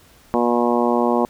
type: harmonic tone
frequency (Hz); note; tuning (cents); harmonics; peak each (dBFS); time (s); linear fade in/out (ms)
120; B2; -49; 2 / 3 / 4 / 5 / 6 / 7 / 8 / 9; -20 / -22 / -23 / -24 / -25 / -25 / -26 / -27; 0.34-1.25; 0
effects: pink hiss -51 dBFS RMS until 1.29 s